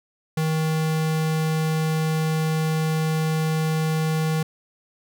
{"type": "tone", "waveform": "square", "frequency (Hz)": 158, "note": "D#3", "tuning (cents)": 27, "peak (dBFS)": -21, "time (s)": [0.37, 4.43], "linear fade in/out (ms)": 5, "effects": []}